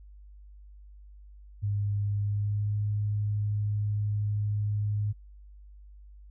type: tone with pitch glide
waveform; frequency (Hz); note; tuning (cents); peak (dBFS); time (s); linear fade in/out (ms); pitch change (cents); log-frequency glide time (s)
sine; 102.1 to 104.12; G#2 to G#2; -29 to +5; -26; 1.62-5.13; 20; +34; 2.16-2.76
effects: noise-tail reverb RT60 0.1 s tail -26 dB re dry + added 50 Hz sine -47 dBFS peak until 6.3 s